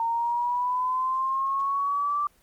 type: linear sweep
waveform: sine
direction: up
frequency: 913 to 1174.7 Hz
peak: -23 dBFS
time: 0-2.27 s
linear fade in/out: 2 ms
effects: pink hiss -61 dBFS RMS until 2.42 s + Opus 24 kbps